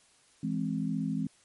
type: chord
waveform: sine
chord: E augmented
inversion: none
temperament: equal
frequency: 164.81 / 207.7 / 261.6 Hz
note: E3 / G#3 / B#3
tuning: 0 / 0 / 0 cents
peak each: -33 dBFS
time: 0.43-1.27 s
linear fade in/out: 5 ms
effects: white hiss -63 dBFS RMS until 1.44 s + MP3 48 kbps